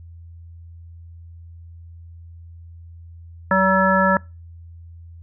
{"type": "harmonic tone", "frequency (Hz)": 190, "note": "F#3", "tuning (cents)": 46, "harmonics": [1, 3, 5, 7, 9], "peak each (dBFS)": [-20, -20, -20, -20, -20], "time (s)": [3.51, 4.17], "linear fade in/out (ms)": 2, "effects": ["noise-tail reverb RT60 0.3 s tail -26 dB re dry", "added 84 Hz sine -38 dBFS peak until 5.22 s"]}